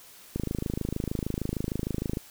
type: click train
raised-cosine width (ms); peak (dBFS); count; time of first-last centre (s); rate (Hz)
3; -16; 49; 0.36-2.171; 26.5
effects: white hiss -51 dBFS RMS until 2.3 s